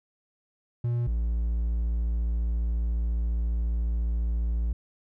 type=tone pair in turn; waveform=triangle; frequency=119.5 / 57.22 Hz; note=A#2 / A#1; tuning=+43 / -31 cents; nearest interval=octave + minor second; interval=1274 cents; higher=first; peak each=-22 dBFS; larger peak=neither; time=0.84-1.07 / 1.07-4.73 s; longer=second; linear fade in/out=5 ms; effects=none